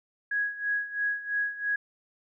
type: tone with tremolo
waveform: sine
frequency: 1661.2 Hz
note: G#6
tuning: in tune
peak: -24 dBFS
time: 0.31-1.76 s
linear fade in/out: 5 ms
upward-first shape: sine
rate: 3 Hz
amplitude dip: 80%
effects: none